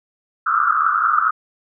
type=band-pass noise; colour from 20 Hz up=pink; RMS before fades=-17 dBFS; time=0.46-1.31 s; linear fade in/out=10 ms; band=1200 to 1400 Hz; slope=96 dB/octave; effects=none